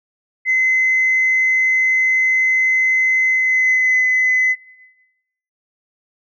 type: tone with pitch glide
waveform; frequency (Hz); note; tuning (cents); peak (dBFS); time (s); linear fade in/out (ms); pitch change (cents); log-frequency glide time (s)
sine; 2048 to 2024; C7 to B6; -38 to +42; -11; 0.45-4.56; 50; -20; 3.28-4.05
effects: noise-tail reverb RT60 1.0 s tail -18 dB re dry + tanh soft clip ceiling -8 dBFS